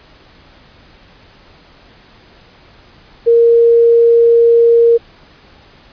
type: tone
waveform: sine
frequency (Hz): 466.2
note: A#4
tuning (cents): 0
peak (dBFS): -5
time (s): 3.26-4.98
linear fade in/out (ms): 20
effects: pink hiss -44 dBFS RMS until 5.92 s + resampled to 11025 Hz